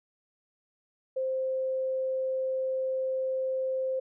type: tone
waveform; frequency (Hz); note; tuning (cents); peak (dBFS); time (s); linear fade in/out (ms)
sine; 523.3; C5; 0; -27; 1.16-4; 10
effects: none